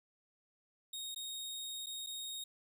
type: tone with dropouts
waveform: sawtooth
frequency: 3731 Hz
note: A#7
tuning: 1 cent sharp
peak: -38 dBFS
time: 0.93-2.44 s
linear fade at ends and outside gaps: 5 ms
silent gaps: 1.147-1.16 / 1.861-1.867 / 2.064-2.069 s
effects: none